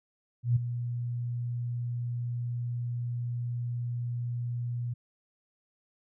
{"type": "tone with ADSR envelope", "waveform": "sine", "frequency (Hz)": 120.5, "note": "B2", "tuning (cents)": -42, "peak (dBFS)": -19, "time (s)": [0.43, 4.94], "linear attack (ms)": 130, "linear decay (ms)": 12, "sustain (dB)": -11, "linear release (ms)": 11, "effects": []}